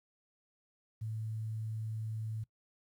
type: tone with quantisation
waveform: sine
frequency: 110 Hz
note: A2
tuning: in tune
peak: -36 dBFS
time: 1.01-2.44 s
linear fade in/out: 10 ms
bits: 11
effects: noise-tail reverb RT60 0.1 s tail -21 dB re dry